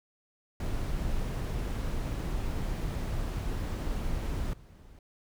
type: noise with level steps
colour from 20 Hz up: brown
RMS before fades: -32 / -51 dBFS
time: 0.6-4.99 s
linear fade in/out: 2 ms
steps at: 4.53 s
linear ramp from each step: 5 ms
effects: none